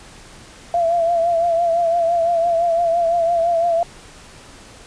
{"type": "tone with vibrato", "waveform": "sine", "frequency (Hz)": 678, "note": "E5", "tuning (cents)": 49, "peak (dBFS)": -14, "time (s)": [0.74, 3.83], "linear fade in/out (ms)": 2, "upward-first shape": "triangle", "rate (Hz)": 5.9, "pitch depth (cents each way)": 59, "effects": ["pink hiss -42 dBFS RMS until 4.86 s", "resampled to 22050 Hz"]}